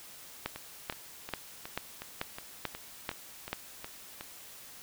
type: two click trains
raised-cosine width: 0.3 ms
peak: -16 / -24 dBFS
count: 8 / 11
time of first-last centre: 0.46-3.53 / 0.56-4.21 s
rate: 2.28 / 2.74 Hz
effects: white hiss -50 dBFS RMS until 4.82 s